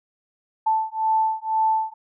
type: beating tone pair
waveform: sine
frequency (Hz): 879 / 881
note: A5 / A5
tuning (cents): -2 / +2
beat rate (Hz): 2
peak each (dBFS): -22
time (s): 0.66-1.94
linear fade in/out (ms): 10
effects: none